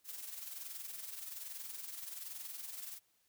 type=noise with amplitude modulation; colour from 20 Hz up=blue; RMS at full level=-44 dBFS; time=0.04-3 s; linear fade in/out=50 ms; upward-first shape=sine; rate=21.2 Hz; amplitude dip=55%; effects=white hiss -75 dBFS RMS until 3.28 s